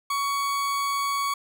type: tone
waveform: 40% pulse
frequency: 1121 Hz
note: C#6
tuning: 19 cents sharp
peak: -23 dBFS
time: 0.1-1.34 s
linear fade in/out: 5 ms
effects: none